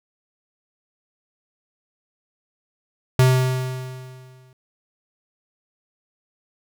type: tone with exponential decay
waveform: square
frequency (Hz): 128.9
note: C3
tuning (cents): -26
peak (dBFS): -11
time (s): 3.19-4.53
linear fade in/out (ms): 2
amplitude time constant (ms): 290
effects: none